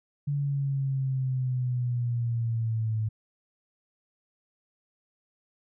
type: exponential sweep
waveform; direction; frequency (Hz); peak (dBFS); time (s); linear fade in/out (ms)
sine; down; 144.1 to 108.4; -25; 0.27-3.09; 10
effects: none